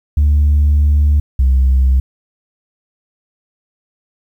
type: tone pair in turn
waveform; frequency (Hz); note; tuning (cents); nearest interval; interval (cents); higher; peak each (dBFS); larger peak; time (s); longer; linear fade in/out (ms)
sine; 73.42 / 65.41; D2 / C2; 0 / 0; major second; 200; first; -6; neither; 0.17-1.2 / 1.39-2; first; 5
effects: tanh soft clip ceiling -6 dBFS + 8-bit